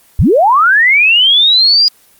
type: linear sweep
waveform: sine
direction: up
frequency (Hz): 44.06 to 4919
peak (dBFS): -5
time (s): 0.19-1.88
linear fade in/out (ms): 0
effects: white hiss -47 dBFS RMS until 2.19 s + Opus 24 kbps